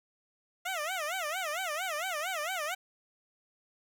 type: tone with vibrato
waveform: 15% pulse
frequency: 674 Hz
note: E5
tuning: 38 cents sharp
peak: -26 dBFS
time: 0.65-2.75 s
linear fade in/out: 10 ms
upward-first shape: sine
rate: 4.4 Hz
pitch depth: 230 cents each way
effects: none